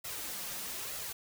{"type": "noise with flanger", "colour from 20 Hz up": "white", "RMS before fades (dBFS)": -40, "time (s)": [0.04, 1.13], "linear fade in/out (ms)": 10, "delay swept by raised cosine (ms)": [1.5, 5.7], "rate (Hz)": 1.1, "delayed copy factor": 0.5, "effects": []}